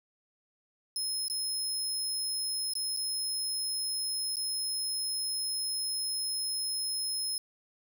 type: tone with dropouts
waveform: 25% pulse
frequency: 5160 Hz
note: E8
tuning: 38 cents flat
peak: -26 dBFS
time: 0.96-7.38 s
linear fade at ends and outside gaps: 1 ms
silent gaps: 1.282-1.299 / 2.736-2.753 / 2.965-2.971 / 4.358-4.368 s
effects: none